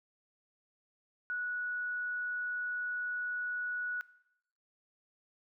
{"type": "tone", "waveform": "sine", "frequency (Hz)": 1468, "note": "F#6", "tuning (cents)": -14, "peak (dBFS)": -33, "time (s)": [1.3, 4.01], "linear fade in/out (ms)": 0, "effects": ["noise-tail reverb RT60 0.8 s tail -19 dB re dry"]}